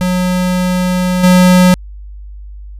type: tone with level steps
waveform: square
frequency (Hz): 181.8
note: F#3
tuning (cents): -30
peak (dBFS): -12 / -5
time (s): 0.01-1.74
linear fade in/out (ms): 0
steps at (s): 1.23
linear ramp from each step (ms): 10
effects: added 50 Hz sine -27 dBFS peak until 2.79 s + resampled to 32000 Hz